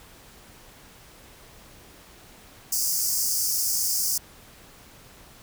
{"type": "high-pass noise", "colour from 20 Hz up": "pink", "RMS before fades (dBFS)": -25, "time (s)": [2.72, 4.18], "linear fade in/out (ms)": 5, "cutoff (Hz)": 4800, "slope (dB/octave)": 96, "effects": ["pink hiss -50 dBFS RMS until 5.42 s"]}